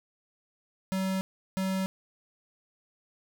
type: tone bursts at uneven times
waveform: square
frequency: 190 Hz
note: F#3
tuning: 46 cents sharp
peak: -28 dBFS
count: 2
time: 0.92-1.21 / 1.57-1.86 s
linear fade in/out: 0 ms
effects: none